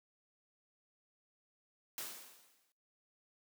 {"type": "noise with exponential decay", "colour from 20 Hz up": "white", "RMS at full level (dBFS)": -41, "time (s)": [1.98, 2.72], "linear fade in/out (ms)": 0, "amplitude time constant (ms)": 160, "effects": ["noise-tail reverb RT60 0.6 s tail -24 dB re dry", "high-pass 200 Hz 12 dB/octave"]}